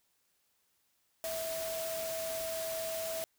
sine tone in noise, 651 Hz, E5, 22 cents flat, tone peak -36 dBFS, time 1.24-3.24 s, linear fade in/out 0 ms, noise white, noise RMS -41 dBFS, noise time 1.24-3.24 s, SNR +2 dB, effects white hiss -75 dBFS RMS until 3.38 s

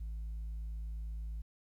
sine tone, 54.3 Hz, A1, 22 cents flat, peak -35 dBFS, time 0-1.42 s, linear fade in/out 10 ms, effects tanh soft clip ceiling -37 dBFS + 12-bit

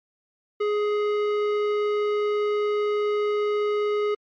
sine tone with tanh clipping, 417.5 Hz, G#4, 9 cents sharp, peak -23 dBFS, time 0.6-4.15 s, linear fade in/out 10 ms, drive 14 dB, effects MP3 48 kbps

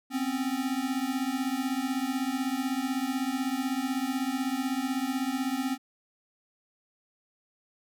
square beating tone pair, 253.8 / 269.8 Hz, B3 / C#4, +47 / -47 cents, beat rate 16 Hz, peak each -32 / -31 dBFS, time 0.1-5.78 s, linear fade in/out 50 ms, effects none

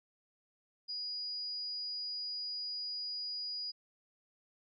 sine tone, 4900 Hz, D#8, 27 cents flat, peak -37 dBFS, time 0.88-3.72 s, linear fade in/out 20 ms, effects none

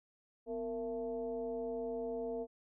sine tone with frequency modulation, 461.2 Hz, A#4, 19 cents flat, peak -36 dBFS, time 0.46-2.47 s, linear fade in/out 50 ms, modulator 211 Hz, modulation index 0.86, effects none

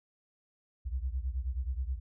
sine beating tone pair, 60.9 / 70.3 Hz, B1 / C#2, -24 / +25 cents, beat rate 9.4 Hz, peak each -33 / -36 dBFS, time 0.85-2 s, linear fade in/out 20 ms, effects none

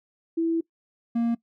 sine / triangle tone pair in turn, 330 / 233.3 Hz, E4 / A#3, +2 / +2 cents, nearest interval tritone, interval 600 cents, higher first, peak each -21 / -19 dBFS, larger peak second, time 0.37-0.61 / 1.15-1.35 s, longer first, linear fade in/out 10 ms, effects noise-tail reverb RT60 0.1 s tail -20 dB re dry

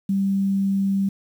sine tone with quantisation, 195.7 Hz, G3, 3 cents flat, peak -18 dBFS, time 0.09-1.09 s, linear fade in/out 5 ms, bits 8, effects none

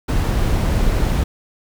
brown noise, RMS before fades -17 dBFS, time 0.08-1.24 s, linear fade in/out 10 ms, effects none

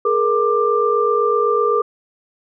sine tone cluster, 422.1 / 470 / 1186 Hz, G#4 / A#4 / D6, +28 / +14 / +17 cents, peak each -18 dBFS, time 0.05-1.82 s, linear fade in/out 5 ms, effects none

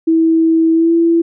sine tone with pitch glide, 325.4 to 334.5 Hz, E4 to E4, -22 to +25 cents, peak -8 dBFS, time 0.07-1.22 s, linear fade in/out 10 ms, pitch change +47 cents, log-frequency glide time 0.73-0.93 s, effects none

